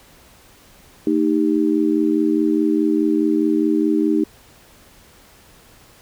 sine tone with amplitude modulation, 310 Hz, D#4, 6 cents flat, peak -10 dBFS, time 1.07-4.24 s, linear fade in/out 2 ms, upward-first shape sine, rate 84.8 Hz, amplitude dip 100%, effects pink hiss -49 dBFS RMS until 6.01 s

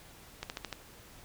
slowing click train, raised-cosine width 0.2 ms, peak -19 dBFS, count 5, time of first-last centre 0.43-0.727 s, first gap 69 ms, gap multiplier 1.05, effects pink hiss -54 dBFS RMS until 1.24 s

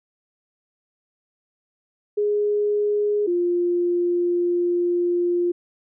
sine tone pair in turn, 415.3 / 350.3 Hz, G#4 / F4, 0 / +5 cents, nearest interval minor third, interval 295 cents, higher first, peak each -18 dBFS, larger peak neither, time 2.17-3.27 / 3.27-5.52 s, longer second, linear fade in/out 10 ms, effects none

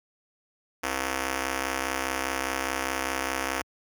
5% pulse ring-modulated tone, 201.1 Hz, G3, 44 cents sharp, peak -13 dBFS, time 0.83-3.62 s, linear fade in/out 10 ms, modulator 133 Hz, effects high-pass 80 Hz 12 dB/octave

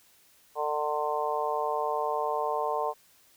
harmonic tone, 150 Hz, D3, 37 cents sharp, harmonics 3 / 4 / 5 / 6 / 7, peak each -33 / -33 / -33 / -33 / -33 dBFS, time 0.55-2.94 s, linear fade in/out 50 ms, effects white hiss -61 dBFS RMS until 3.36 s

